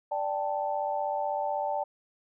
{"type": "chord", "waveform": "sine", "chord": "D suspended fourth", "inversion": "none", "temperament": "equal", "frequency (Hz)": [587.3, 784, 880], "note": ["D5", "G5", "A5"], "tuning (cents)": [0, 0, 0], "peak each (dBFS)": -32, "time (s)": [0.11, 1.84], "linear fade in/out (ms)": 10, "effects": []}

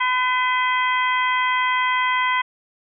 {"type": "harmonic tone with a mistuned harmonic", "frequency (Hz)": 505, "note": "B4", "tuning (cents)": 39, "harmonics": [2, 3, 4, 5, 6], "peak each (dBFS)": [-20, -28, -22, -31, -30], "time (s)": [0, 2.42], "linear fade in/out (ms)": 10, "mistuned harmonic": 6, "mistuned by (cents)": 92, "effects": []}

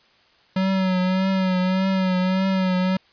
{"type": "tone with vibrato", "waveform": "square", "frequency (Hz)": 187.3, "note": "F#3", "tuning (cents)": 21, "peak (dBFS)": -19, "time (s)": [0.56, 2.97], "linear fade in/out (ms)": 5, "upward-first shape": "triangle", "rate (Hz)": 1.7, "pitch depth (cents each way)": 48, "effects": ["white hiss -57 dBFS RMS until 3.12 s", "resampled to 11025 Hz"]}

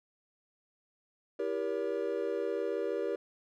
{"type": "chord", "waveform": "triangle", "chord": "E diminished seventh", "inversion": "none", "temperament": "just", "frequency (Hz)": [329.6, 395.6, 474.7, 569.6], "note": ["E4", "G4", "Bb4", "Db5"], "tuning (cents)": [0, 16, 31, 47], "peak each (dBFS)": [-38, -33, -33, -36], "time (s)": [1.39, 3.16], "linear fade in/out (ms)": 5, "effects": []}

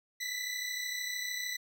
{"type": "tone pair together", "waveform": "20% pulse", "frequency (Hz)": [1966.8, 2000], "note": ["B6", "B6"], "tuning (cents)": [-8, 21], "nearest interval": "unison", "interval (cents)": 29, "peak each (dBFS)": [-33, -32], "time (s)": [0.2, 1.57], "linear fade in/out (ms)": 10, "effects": []}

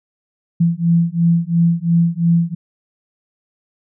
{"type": "beating tone pair", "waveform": "sine", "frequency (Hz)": [167.5, 170.4], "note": ["E3", "F3"], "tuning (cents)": [28, -42], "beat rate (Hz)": 2.9, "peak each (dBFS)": -15, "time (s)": [0.6, 2.55], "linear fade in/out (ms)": 10, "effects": []}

